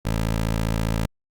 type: tone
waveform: 15% pulse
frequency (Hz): 55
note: A1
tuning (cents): 0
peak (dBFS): -15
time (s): 0.05-1.06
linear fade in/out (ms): 5
effects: Opus 48 kbps